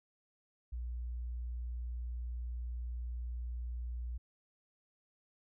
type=tone; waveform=sine; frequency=60 Hz; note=B1; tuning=49 cents flat; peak=-37 dBFS; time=0.72-4.18 s; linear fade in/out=10 ms; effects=none